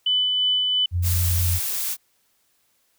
sine tone with tremolo, 3000 Hz, F#7, 23 cents sharp, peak -17 dBFS, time 0.06-0.86 s, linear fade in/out 5 ms, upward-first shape sine, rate 2.9 Hz, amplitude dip 25%
sine tone, 87.9 Hz, F2, 12 cents sharp, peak -19 dBFS, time 0.91-1.6 s, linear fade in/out 50 ms
blue noise, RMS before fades -26 dBFS, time 1.02-1.97 s, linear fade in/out 50 ms
effects white hiss -66 dBFS RMS until 2.98 s

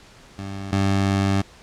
20% pulse tone pair in turn, 98 / 98 Hz, G2 / G2, 0 / 0 cents, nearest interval unison, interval 0 cents, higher neither, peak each -25 / -13 dBFS, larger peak second, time 0.38-0.72 / 0.72-1.42 s, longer second, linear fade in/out 10 ms, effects pink hiss -48 dBFS RMS until 1.62 s + low-pass 7000 Hz 12 dB/octave

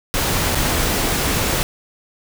pink noise with dropouts, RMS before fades -19 dBFS, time 0.14-1.63 s, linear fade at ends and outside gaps 0 ms, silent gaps 0.548-0.554 s, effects none

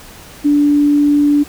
sine tone, 291 Hz, D4, 16 cents flat, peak -8 dBFS, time 0.44-1.44 s, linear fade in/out 20 ms, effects pink hiss -37 dBFS RMS until 1.48 s

